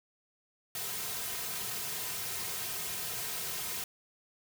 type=noise with comb filter; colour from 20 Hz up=white; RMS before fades=-37 dBFS; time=0.75-3.84 s; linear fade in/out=2 ms; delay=3.5 ms; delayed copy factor=-0.8; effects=none